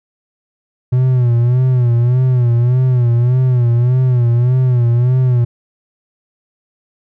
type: tone with vibrato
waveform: triangle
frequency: 123.47 Hz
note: B2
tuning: in tune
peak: -7 dBFS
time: 0.92-5.45 s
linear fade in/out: 10 ms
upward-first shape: sine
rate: 1.7 Hz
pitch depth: 82 cents each way
effects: none